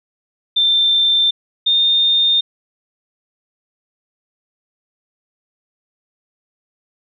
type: tone pair in turn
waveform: sine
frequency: 3571 / 3640 Hz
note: A7 / A#7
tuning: +25 / -42 cents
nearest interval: unison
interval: 33 cents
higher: second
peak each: -11 dBFS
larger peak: neither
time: 0.56-1.31 / 1.66-2.41 s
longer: neither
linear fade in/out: 10 ms
effects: none